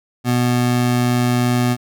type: tone pair together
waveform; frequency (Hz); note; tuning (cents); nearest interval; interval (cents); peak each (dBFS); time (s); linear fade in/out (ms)
square; 122.7 / 245.4; B2 / B3; -11 / -11; octave; 1200; -18; 0.24-1.77; 50
effects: none